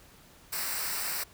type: noise with comb filter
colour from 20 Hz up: white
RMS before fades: -33 dBFS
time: 0.52-1.24 s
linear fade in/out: 10 ms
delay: 0.3 ms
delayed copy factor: -0.65
effects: pink hiss -56 dBFS RMS until 1.33 s